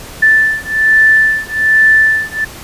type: beating tone pair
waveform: sine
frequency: 1760 / 1761.2 Hz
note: A6 / A6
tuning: 0 / +1 cents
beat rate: 1.2 Hz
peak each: -10 dBFS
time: 0.22-2.45 s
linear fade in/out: 10 ms
effects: pink hiss -31 dBFS RMS until 2.63 s + resampled to 32000 Hz